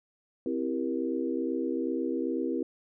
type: chord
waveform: sine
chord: C dominant seventh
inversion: none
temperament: equal with one note detuned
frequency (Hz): 261.6 / 329.6 / 392 / 472.1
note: C4 / E4 / G4 / Bb4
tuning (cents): 0 / 0 / 0 / +22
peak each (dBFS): -32 / -32 / -35 / -35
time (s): 0.46-2.63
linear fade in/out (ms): 2
effects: none